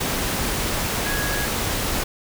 sine tone in noise, 1661.2 Hz, G#6, in tune, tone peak -28 dBFS, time 1.05-1.46 s, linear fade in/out 10 ms, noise pink, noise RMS -24 dBFS, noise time 0-2.04 s, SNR -7 dB, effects none

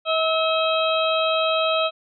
harmonic tone with a mistuned harmonic, 641 Hz, E5, 49 cents flat, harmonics 1 / 2 / 4 / 5 / 6, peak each -21 / -24 / -27 / -28 / -29 dBFS, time 0.05-1.91 s, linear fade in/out 50 ms, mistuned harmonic 2, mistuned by +18 cents, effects none

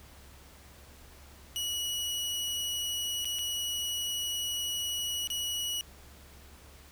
sawtooth tone with dropouts, 2922 Hz, F#7, 22 cents flat, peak -28 dBFS, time 1.56-5.81 s, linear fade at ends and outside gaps 0 ms, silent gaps 3.246-3.254 / 3.387-3.391 / 5.273-5.302 s, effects added 70 Hz sine -54 dBFS peak until 6.91 s + pink hiss -55 dBFS RMS until 6.91 s

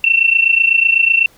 sine tone pair together, 2686 / 2714 Hz, E7 / E7, +32 / +50 cents, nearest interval unison, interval 18 cents, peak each -12 dBFS, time 0.04-1.26 s, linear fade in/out 2 ms, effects pink hiss -49 dBFS RMS until 1.37 s

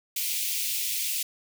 white high-pass noise, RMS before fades -29 dBFS, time 0.16-1.23 s, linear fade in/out 5 ms, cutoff 2200 Hz, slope 48 dB/octave, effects none

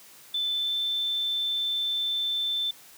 sine tone with pitch glide, 3520 to 3540 Hz, A7 to A7, 0 to +10 cents, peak -25 dBFS, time 0.34-2.71 s, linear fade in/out 5 ms, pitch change +10 cents, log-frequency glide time 0.52-0.76 s, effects white hiss -51 dBFS RMS until 2.97 s + high-pass 100 Hz 12 dB/octave

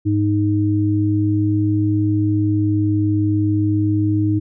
sine tone pair together, 103.82 / 311.1 Hz, G#2 / D#4, 0 / 0 cents, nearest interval octave + perfect fifth, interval 1900 cents, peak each -17 dBFS, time 0.05-4.4 s, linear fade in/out 20 ms, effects none

